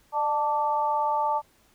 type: tone with amplitude modulation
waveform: sine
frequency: 883 Hz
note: A5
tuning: 6 cents sharp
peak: -18 dBFS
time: 0.12-1.42 s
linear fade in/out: 50 ms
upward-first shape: sine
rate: 283 Hz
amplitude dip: 90%
effects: pink hiss -62 dBFS RMS until 1.74 s